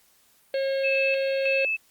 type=harmonic tone; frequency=541 Hz; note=C#5; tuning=42 cents flat; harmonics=1 / 3 / 4 / 5 / 6 / 7 / 8; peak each=-23 / -38 / -41 / -42 / -44 / -46 / -41 dBFS; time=0.54-1.65 s; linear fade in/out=2 ms
type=tone with tremolo; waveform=sine; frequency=2616 Hz; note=E7; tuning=14 cents flat; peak=-23 dBFS; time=0.83-1.77 s; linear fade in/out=20 ms; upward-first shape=square; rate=1.6 Hz; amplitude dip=75%
effects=white hiss -61 dBFS RMS until 1.9 s + Opus 48 kbps